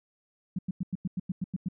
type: tone bursts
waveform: sine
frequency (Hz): 183.4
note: F#3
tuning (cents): -15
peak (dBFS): -27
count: 10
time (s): 0.56-1.686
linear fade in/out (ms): 5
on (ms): 28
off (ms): 94
effects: none